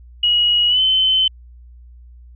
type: tone with pitch glide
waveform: sine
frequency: 2903 to 3061 Hz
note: F#7 to G7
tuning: -34 to -42 cents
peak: -12 dBFS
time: 0.23-1.28 s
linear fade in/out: 5 ms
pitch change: +92 cents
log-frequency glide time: 0.68-0.81 s
effects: added 60 Hz sine -39 dBFS peak until 2.35 s